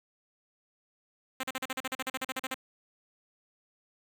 5% pulse tone bursts, 261.6 Hz, C4, in tune, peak -20 dBFS, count 16, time 1.4-2.544 s, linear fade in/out 5 ms, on 34 ms, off 40 ms, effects none

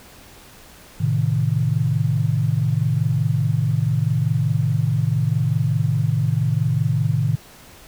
sine chord, A diminished, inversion none, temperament equal, 110 / 130.81 / 155.56 Hz, A2 / C3 / Eb3, 0 / 0 / 0 cents, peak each -21 dBFS, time 1-7.36 s, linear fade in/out 10 ms, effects pink hiss -45 dBFS RMS until 7.87 s

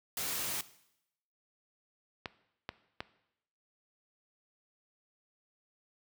white noise, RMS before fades -36 dBFS, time 0.17-0.61 s, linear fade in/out 2 ms
clicks, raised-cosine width 0.3 ms, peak -20 dBFS, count 3, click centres 2.258 / 2.691 / 3.005 s
effects noise-tail reverb RT60 0.8 s tail -17 dB re dry + high-pass 60 Hz 12 dB/octave

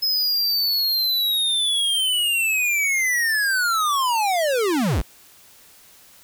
square linear sweep, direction down, 5140 to 32.7 Hz, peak -19 dBFS, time 0.02-5.02 s, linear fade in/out 10 ms, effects white hiss -50 dBFS RMS until 6.23 s

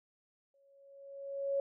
sine tone with exponential growth, 554.4 Hz, C#5, in tune, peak -28 dBFS, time 0.54-1.6 s, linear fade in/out 2 ms, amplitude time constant 230 ms, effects none

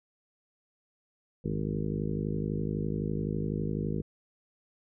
harmonic tone with a mistuned harmonic, 51.91 Hz, G#1, in tune, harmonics 1 / 2 / 3 / 4 / 5 / 6 / 7 / 8 / 9, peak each -40 / -39 / -33 / -35 / -40 / -41 / -40 / -41 / -42 dBFS, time 1.44-4.02 s, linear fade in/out 10 ms, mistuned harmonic 2, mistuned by -82 cents, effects none

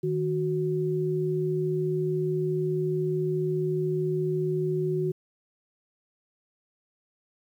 sine tone pair together, 155.31 / 369.4 Hz, D#3 / F#4, -3 / -3 cents, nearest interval octave + minor third, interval 1500 cents, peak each -28 / -26 dBFS, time 0.03-5.12 s, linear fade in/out 10 ms, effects 10-bit

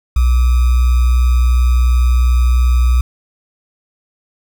sine tone with sample-and-hold, 61.4 Hz, B1, 9 cents flat, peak -8 dBFS, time 0.16-3.01 s, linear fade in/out 5 ms, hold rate 1225 Hz, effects none

